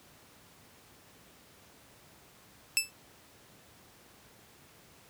15% pulse tone with exponential decay, 2637 Hz, E7, in tune, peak -13 dBFS, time 2.77-2.91 s, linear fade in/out 0 ms, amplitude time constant 29 ms, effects pink hiss -58 dBFS RMS until 5.09 s + high-pass 80 Hz 12 dB/octave

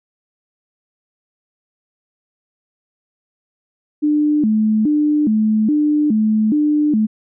sine tone with vibrato, 254.2 Hz, C4, 50 cents flat, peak -12 dBFS, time 4.02-7.07 s, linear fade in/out 20 ms, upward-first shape square, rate 1.2 Hz, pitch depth 280 cents each way, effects none

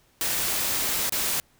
white noise with dropouts, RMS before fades -26 dBFS, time 0.21-1.4 s, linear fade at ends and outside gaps 0 ms, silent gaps 1.095-1.123 s, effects pink hiss -62 dBFS RMS until 1.59 s

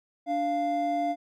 triangle tone pair together, 292.4 / 694 Hz, D4 / F5, -7 / -11 cents, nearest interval octave + minor third, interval 1496 cents, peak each -29 / -24 dBFS, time 0.26-1.16 s, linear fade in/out 50 ms, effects none

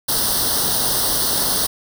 white noise with comb filter, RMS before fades -19 dBFS, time 0.08-1.67 s, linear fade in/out 10 ms, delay 0.21 ms, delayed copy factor +0.9, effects none

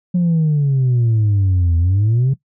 sine exponential two-way sweep, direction down then up, 181.2 to 82.41 to 139.2 Hz, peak -10 dBFS, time 0.14-2.34 s, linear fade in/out 10 ms, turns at 1.77 s, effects noise-tail reverb RT60 0.1 s tail -17 dB re dry + tanh soft clip ceiling -10 dBFS

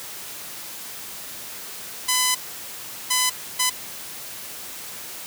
5% pulse tone bursts at uneven times, 1008 Hz, B5, 35 cents sharp, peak -6 dBFS, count 3, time 2.08-2.35 / 3.1-3.3 / 3.59-3.7 s, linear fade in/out 10 ms, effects white hiss -36 dBFS RMS until 5.26 s + high-pass 80 Hz 12 dB/octave

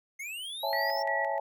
square linear sweep, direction up, 2093 to 5500 Hz, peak -37 dBFS, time 0.19-1.03 s, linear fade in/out 10 ms
sine chord, A major seventh, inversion first, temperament equal, 554.4 / 659.3 / 830.6 / 880 Hz, C#5 / E5 / G#5 / A5, 0 / 0 / 0 / 0 cents, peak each -34 dBFS, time 0.63-1.4 s, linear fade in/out 5 ms
sine tone with tremolo, 1935 Hz, B6, 36 cents flat, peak -30 dBFS, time 0.73-1.38 s, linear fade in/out 0 ms, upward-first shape square, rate 2.9 Hz, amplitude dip 70%
effects none

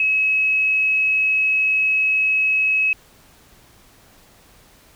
sine tone, 2567 Hz, E7, 47 cents flat, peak -15 dBFS, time 0-2.93 s, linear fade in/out 2 ms, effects pink hiss -51 dBFS RMS until 4.95 s

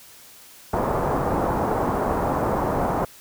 white low-pass noise, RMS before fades -23 dBFS, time 0.73-3.05 s, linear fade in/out 5 ms, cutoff 1000 Hz, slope 24 dB/octave, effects white hiss -47 dBFS RMS until 3.2 s

